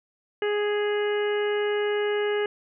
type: harmonic tone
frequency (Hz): 415.3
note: G#4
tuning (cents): 0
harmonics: 1 / 2 / 3 / 4 / 5 / 6 / 7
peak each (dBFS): -23 / -36 / -39 / -34 / -37 / -45 / -38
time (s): 0.42-2.46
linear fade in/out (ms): 2
effects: none